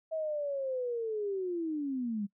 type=linear sweep; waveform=sine; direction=down; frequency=647 to 196 Hz; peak=-31 dBFS; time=0.11-2.27 s; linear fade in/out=20 ms; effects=noise-tail reverb RT60 0.1 s tail -24 dB re dry